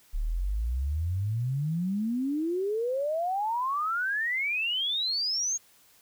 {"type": "exponential sweep", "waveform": "sine", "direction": "up", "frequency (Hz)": [34.67, 6680], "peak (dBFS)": -26, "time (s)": [0.13, 5.58], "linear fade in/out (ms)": 20, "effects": ["white hiss -60 dBFS RMS until 6.01 s"]}